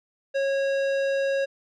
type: tone with tanh clipping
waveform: sine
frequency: 548 Hz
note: C#5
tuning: 20 cents flat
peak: -24 dBFS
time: 0.34-1.46 s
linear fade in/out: 20 ms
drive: 15 dB
effects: none